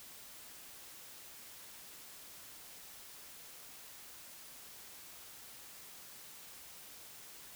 silence, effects white hiss -53 dBFS RMS until 7.55 s

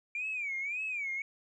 sine tone with vibrato, 2349 Hz, D7, in tune, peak -32 dBFS, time 0.15-1.22 s, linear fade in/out 2 ms, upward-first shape sine, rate 1.8 Hz, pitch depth 170 cents each way, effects tanh soft clip ceiling -28 dBFS

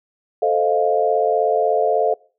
sine chord, F dominant seventh, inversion first, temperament equal, 440 / 523.3 / 622.3 / 698.5 Hz, A4 / C5 / Eb5 / F5, 0 / 0 / 0 / 0 cents, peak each -19 / -23 / -21 / -19 dBFS, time 0.42-2.14 s, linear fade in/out 5 ms, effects noise-tail reverb RT60 0.4 s tail -24 dB re dry

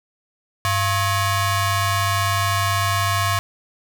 sawtooth ring-modulated tone, 591 Hz, D5, 11 cents sharp, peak -11 dBFS, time 0.65-3.39 s, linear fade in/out 0 ms, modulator 492 Hz, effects none

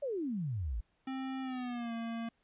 sine exponential sweep, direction down, 597 to 49 Hz, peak -33 dBFS, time 0.02-0.81 s, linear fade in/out 10 ms
square tone with pitch glide, 264 to 229.8 Hz, C4 to A#3, +16 to -25 cents, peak -37 dBFS, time 1.07-2.29 s, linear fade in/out 5 ms, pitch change -241 cents, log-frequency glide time 1.42-1.93 s
effects pink hiss -75 dBFS RMS until 2.43 s + resampled to 8000 Hz

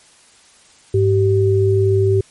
sine tone pair together, 102.3 / 385.9 Hz, G#2 / G4, -26 / -27 cents, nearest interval octave + major seventh, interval 2299 cents, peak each -14 dBFS, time 0.94-2.21 s, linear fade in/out 5 ms, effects white hiss -49 dBFS RMS until 2.3 s + MP3 48 kbps

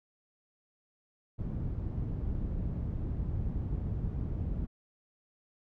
white low-pass noise, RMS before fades -34 dBFS, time 1.38-4.67 s, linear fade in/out 20 ms, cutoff 110 Hz, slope 12 dB/octave, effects none

